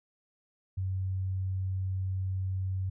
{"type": "tone", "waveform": "sine", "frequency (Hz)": 94.4, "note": "F#2", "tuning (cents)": 35, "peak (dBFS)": -29, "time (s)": [0.77, 2.9], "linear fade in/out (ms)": 10, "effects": []}